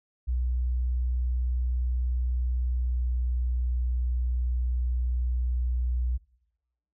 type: tone with pitch glide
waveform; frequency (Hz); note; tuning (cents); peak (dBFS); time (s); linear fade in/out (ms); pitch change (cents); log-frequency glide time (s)
sine; 61.74 to 61.35; B1 to B1; 0 to -11; -24; 0.27-6.18; 20; -11; 2.68-3.12
effects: noise-tail reverb RT60 0.9 s tail -23 dB re dry